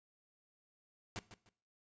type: noise with echo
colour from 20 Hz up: pink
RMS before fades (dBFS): -42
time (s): 1.16-1.19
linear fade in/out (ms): 0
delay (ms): 150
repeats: 2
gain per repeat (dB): -12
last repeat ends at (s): 1.49
effects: noise-tail reverb RT60 0.5 s tail -19 dB re dry + resampled to 16000 Hz